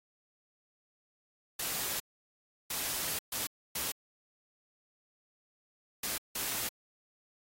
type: noise bursts at uneven times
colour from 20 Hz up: white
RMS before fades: -35 dBFS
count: 6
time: 1.59-2 / 2.7-3.19 / 3.32-3.47 / 3.75-3.92 / 6.03-6.18 / 6.35-6.69 s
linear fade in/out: 5 ms
effects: AAC 48 kbps